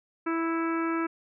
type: harmonic tone with a mistuned harmonic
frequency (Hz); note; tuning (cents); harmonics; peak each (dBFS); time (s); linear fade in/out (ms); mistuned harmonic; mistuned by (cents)
329.6; E4; 0; 1 / 2 / 3 / 4 / 5 / 6 / 7 / 8; -27 / -42 / -37 / -33 / -39 / -47 / -41 / -48; 0.26-1.07; 10; 7; -24
effects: none